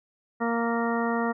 harmonic tone, 232.6 Hz, A#3, 4 cents flat, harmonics 1 / 2 / 3 / 4 / 5 / 6 / 8, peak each -27 / -30 / -32 / -33 / -34 / -35 / -36 dBFS, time 0.4-1.33 s, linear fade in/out 20 ms, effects none

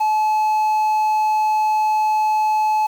triangle tone with quantisation, 860 Hz, A5, 40 cents flat, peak -13 dBFS, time 0-2.87 s, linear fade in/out 10 ms, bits 7, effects none

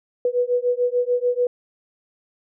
sine beating tone pair, 487.5 / 494.3 Hz, B4 / B4, -23 / +1 cents, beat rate 6.8 Hz, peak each -21 dBFS, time 0.25-1.47 s, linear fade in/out 2 ms, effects none

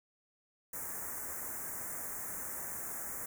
white band-stop noise, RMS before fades -41 dBFS, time 0.73-3.26 s, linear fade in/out 5 ms, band 2000 to 6500 Hz, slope 48 dB/octave, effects none

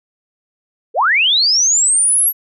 sine linear sweep, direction up, 384.6 to 11740 Hz, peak -10 dBFS, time 0.94-2.33 s, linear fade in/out 50 ms, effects none

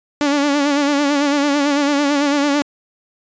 sawtooth tone with vibrato, 286.7 Hz, D4, 42 cents flat, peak -10 dBFS, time 0.21-2.62 s, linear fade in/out 0 ms, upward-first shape sine, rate 9 Hz, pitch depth 56 cents each way, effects resampled to 16000 Hz

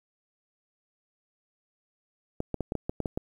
clicks, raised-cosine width 2 ms, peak -16 dBFS, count 9, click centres 2.404 / 2.543 / 2.607 / 2.721 / 2.753 / 2.895 / 3.003 / 3.058 / 3.175 s, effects 9-bit

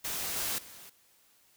white noise with level steps, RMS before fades -35 / -33 / -50 dBFS, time 0.04-0.9 s, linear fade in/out 10 ms, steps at 0.36 / 0.58 s, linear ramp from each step 5 ms, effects white hiss -65 dBFS RMS until 1.56 s

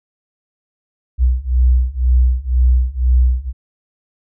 sine beating tone pair, 61.4 / 63.4 Hz, B1 / B1, -9 / +46 cents, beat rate 2 Hz, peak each -14 / -13 dBFS, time 1.18-3.53 s, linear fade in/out 50 ms, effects none

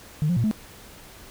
sine tone with pitch steps, 151.6 / 176.4 / 117.1 / 215.4 Hz, D#3 / F3 / A#2 / A3, -45 / +18 / +8 / -37 cents, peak -18 dBFS, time 0.22-0.512 s, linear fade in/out 0 ms, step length 73 ms, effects tanh soft clip ceiling -15 dBFS + pink hiss -46 dBFS RMS until 1.3 s

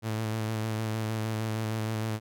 sawtooth tone with vibrato, 110 Hz, A2, in tune, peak -25 dBFS, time 0.02-2.2 s, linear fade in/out 50 ms, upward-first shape square, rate 6.5 Hz, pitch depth 20 cents each way, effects none

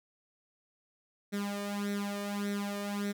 sawtooth tone with flanger, 202.8 Hz, G#3, 41 cents flat, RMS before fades -35 dBFS, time 1.32-3.13 s, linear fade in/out 20 ms, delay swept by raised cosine 0.51 to 1.71 ms, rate 1.7 Hz, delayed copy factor +0.8, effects none

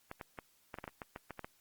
clicks, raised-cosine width 0.5 ms, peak -27 dBFS, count 12, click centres 0.114 / 0.212 / 0.388 / 0.742 / 0.786 / 0.841 / 0.878 / 1.018 / 1.161 / 1.307 / 1.393 / 1.445 s, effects white hiss -70 dBFS RMS until 1.6 s + Opus 48 kbps

